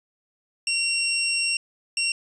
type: tone bursts at uneven times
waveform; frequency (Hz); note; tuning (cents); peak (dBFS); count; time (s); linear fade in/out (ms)
20% pulse; 2743; F7; -32; -17; 2; 0.67-1.57 / 1.97-2.12; 2
effects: resampled to 22050 Hz + 9-bit